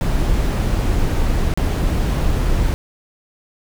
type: noise with dropouts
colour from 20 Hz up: brown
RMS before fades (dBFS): -17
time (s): 0.01-2.74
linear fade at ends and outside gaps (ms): 0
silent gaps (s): 1.538-1.575
effects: none